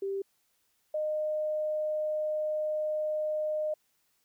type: tone pair in turn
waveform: sine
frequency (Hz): 392 / 613.2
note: G4 / D#5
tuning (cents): 0 / -25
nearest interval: minor sixth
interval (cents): 775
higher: second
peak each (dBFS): -30 / -28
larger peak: second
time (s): 0.02-0.22 / 0.94-3.74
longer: second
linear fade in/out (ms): 5
effects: white hiss -73 dBFS RMS until 4.24 s